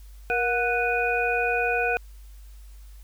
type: tone cluster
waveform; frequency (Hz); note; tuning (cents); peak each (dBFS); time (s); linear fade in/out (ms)
sine; 473.7 / 725 / 1484 / 2478; A#4 / F#5 / F#6 / D#7; +28 / -35 / +5 / -8; -27; 0.3-1.97; 0
effects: added 50 Hz sine -42 dBFS peak until 3.03 s + white hiss -59 dBFS RMS until 3.03 s